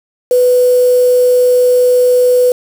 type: tone with quantisation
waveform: sine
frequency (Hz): 496.7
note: B4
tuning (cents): +10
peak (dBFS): -6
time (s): 0.31-2.52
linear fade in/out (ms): 2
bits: 4
effects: none